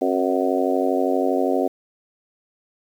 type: harmonic tone with a mistuned harmonic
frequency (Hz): 92.5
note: F#2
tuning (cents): 0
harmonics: 3 / 4 / 5 / 6 / 7 / 8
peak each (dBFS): -23 / -24 / -25 / -26 / -26 / -27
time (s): 0.01-1.68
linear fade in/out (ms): 10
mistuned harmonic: 3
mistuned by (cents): -50
effects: 8-bit